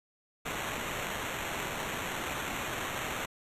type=noise with sample-and-hold; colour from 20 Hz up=violet; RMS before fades=-36 dBFS; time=0.45-3.26 s; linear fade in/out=10 ms; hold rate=4900 Hz; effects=resampled to 32000 Hz